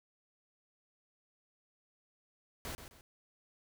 pink noise with echo, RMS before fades -42 dBFS, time 2.65-2.75 s, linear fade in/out 0 ms, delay 130 ms, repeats 2, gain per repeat -9 dB, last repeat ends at 3.01 s, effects none

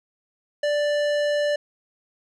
sine tone with tanh clipping, 587.3 Hz, D5, in tune, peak -22 dBFS, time 0.63-1.56 s, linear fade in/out 5 ms, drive 17 dB, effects none

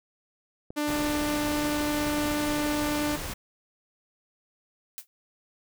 clicks, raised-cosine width 2 ms, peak -26 dBFS, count 12, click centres 0.705 / 0.904 / 1.02 / 1.217 / 1.481 / 1.697 / 1.81 / 2.067 / 2.184 / 2.276 / 2.317 / 2.602 s
sawtooth tone, 296.6 Hz, D4, 17 cents sharp, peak -22 dBFS, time 0.76-3.17 s, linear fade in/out 20 ms
pink noise, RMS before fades -35 dBFS, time 0.87-3.34 s, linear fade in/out 10 ms
blue noise with exponential decay, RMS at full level -33 dBFS, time 4.98-5.07 s, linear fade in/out 0 ms, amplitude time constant 18 ms
effects none

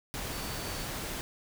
sine tone in noise, 4522 Hz, C#8, 34 cents sharp, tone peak -47 dBFS, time 0.32-0.85 s, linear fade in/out 0 ms, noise pink, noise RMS -37 dBFS, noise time 0.14-1.21 s, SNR -13 dB, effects none

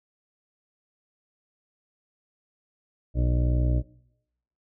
harmonic tone, 60.9 Hz, B1, 24 cents flat, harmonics 1 / 2 / 3 / 4 / 5 / 6 / 7 / 9 / 10, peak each -22 / -26 / -39 / -39 / -34 / -46 / -45 / -43 / -39 dBFS, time 3.14-3.83 s, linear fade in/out 50 ms, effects noise-tail reverb RT60 0.8 s tail -20 dB re dry

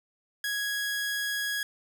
sawtooth tone, 1661.2 Hz, G#6, in tune, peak -25 dBFS, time 0.44-1.63 s, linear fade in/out 2 ms, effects none

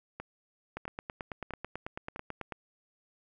two click trains, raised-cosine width 0.5 ms, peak -22 / -24 dBFS, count 17 / 4, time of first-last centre 0.77-2.522 / 0.2-2.161 s, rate 9.13 / 1.53 Hz, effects none

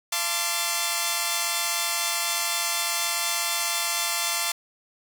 5% pulse chord, D minor seventh, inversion first, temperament equal with one note detuned, 684.1 / 880 / 1046.5 / 1174.7 Hz, F5 / A5 / C6 / D6, -36 / 0 / 0 / 0 cents, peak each -18 dBFS, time 0.12-4.52 s, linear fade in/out 5 ms, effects none

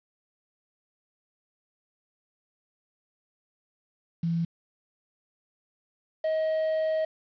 sine / triangle tone pair in turn, 167.5 / 632.4 Hz, E3 / D#5, +28 / +28 cents, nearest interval octave + major seventh, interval 2300 cents, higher second, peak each -24 / -22 dBFS, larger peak second, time 4.23-4.45 / 6.24-7.05 s, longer second, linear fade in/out 5 ms, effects resampled to 11025 Hz + 9-bit

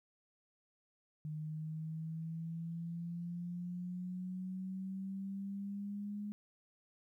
sine exponential sweep, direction up, 152.8 to 207.7 Hz, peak -39 dBFS, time 1.25-6.32 s, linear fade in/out 0 ms, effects 13-bit

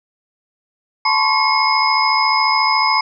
sine tone cluster, 874 / 1027 / 1101 / 2168 / 5060 Hz, A5 / C6 / C#6 / C#7 / D#8, -12 / -33 / -12 / -39 / +28 cents, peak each -19 dBFS, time 1.05-3.01 s, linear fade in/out 5 ms, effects none

